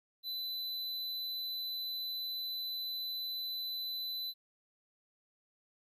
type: tone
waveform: square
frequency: 4007 Hz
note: B7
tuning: 24 cents sharp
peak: -37 dBFS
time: 0.23-4.34 s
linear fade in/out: 50 ms
effects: 13-bit